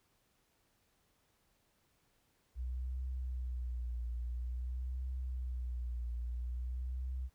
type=tone with vibrato; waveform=sine; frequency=61.6 Hz; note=B1; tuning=4 cents flat; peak=-36 dBFS; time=2.55-7.3 s; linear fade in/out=50 ms; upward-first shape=triangle; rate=0.49 Hz; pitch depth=74 cents each way; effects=pink hiss -75 dBFS RMS until 7.34 s